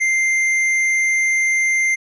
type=tone with hard clipping; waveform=sine; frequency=2093 Hz; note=C7; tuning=in tune; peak=-16 dBFS; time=0-1.96 s; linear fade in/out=20 ms; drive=7 dB; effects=resampled to 24000 Hz